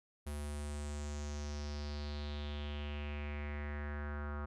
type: tone with low-pass filter sweep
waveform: square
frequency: 73.42 Hz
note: D2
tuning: in tune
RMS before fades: -41 dBFS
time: 0.26-4.46 s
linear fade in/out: 10 ms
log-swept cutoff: 11000 to 1300 Hz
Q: 4.2
effects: none